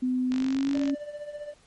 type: tone with pitch glide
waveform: sine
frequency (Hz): 253.7 to 278.3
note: B3 to C#4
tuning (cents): +47 to +7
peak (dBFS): -23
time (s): 0.02-0.95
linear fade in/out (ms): 10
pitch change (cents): +160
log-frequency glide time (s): 0.3-0.72
type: click train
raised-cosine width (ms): 0.2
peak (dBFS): -20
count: 29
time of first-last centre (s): 0.32-0.897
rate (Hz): 48.5
type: tone with tremolo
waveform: triangle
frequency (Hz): 590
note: D5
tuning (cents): +8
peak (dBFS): -30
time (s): 0.74-1.54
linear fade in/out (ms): 10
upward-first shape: triangle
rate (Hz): 15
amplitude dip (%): 75
effects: pink hiss -60 dBFS RMS until 1.66 s + MP3 48 kbps